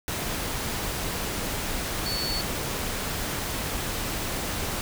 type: tone in noise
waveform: sine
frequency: 4445 Hz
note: C#8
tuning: 4 cents sharp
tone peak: -29 dBFS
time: 2.06-2.41 s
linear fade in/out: 0 ms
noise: pink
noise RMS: -30 dBFS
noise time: 0.08-4.81 s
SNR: -2 dB
effects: none